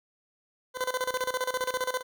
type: tone with tremolo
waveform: 20% pulse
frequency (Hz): 508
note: B4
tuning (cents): +49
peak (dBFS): -21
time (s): 0.74-2.03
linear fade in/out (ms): 50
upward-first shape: square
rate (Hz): 15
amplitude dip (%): 80
effects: none